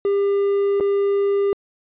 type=tone with dropouts; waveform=triangle; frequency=400.1 Hz; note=G4; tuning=35 cents sharp; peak=-14 dBFS; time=0.05-1.53 s; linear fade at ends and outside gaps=1 ms; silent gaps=0.8-0.807 s; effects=resampled to 8000 Hz